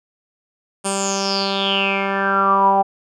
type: tone with low-pass filter sweep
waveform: 10% pulse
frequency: 196 Hz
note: G3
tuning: in tune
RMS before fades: -18 dBFS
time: 0.84-2.83 s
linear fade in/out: 20 ms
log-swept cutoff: 9100 to 800 Hz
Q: 9.4
effects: none